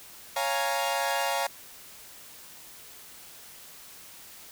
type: chord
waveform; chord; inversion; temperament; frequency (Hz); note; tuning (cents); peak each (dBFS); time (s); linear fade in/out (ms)
sawtooth; Bb minor seventh; first; equal; 554.4 / 698.5 / 830.6 / 932.3; Db5 / F5 / Ab5 / Bb5; 0 / 0 / 0 / 0; -28; 0.36-1.47; 5
effects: white hiss -48 dBFS RMS until 4.51 s